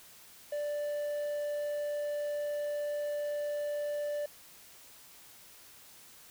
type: tone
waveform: triangle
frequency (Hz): 587.3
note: D5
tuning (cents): 0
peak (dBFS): -30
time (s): 0.52-4.26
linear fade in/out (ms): 5
effects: white hiss -55 dBFS RMS until 6.3 s